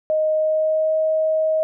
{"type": "tone with pitch glide", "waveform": "sine", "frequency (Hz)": [622.3, 630.6], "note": ["D#5", "D#5"], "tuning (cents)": [0, 23], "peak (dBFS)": -16, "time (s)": [0.1, 1.63], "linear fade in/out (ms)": 0, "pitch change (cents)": 23, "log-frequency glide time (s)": [0.34, 0.97], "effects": []}